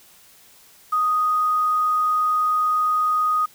sine tone with quantisation, 1244.5 Hz, D#6, in tune, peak -17 dBFS, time 0.92-3.46 s, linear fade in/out 10 ms, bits 7, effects white hiss -51 dBFS RMS until 3.54 s

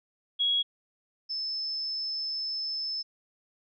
sine tone pair in turn, 3322 / 5251 Hz, G#7 / E8, 0 / -8 cents, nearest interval minor sixth, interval 792 cents, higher second, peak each -23 / -30 dBFS, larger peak first, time 0.39-0.63 / 1.29-3.03 s, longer second, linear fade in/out 20 ms, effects none

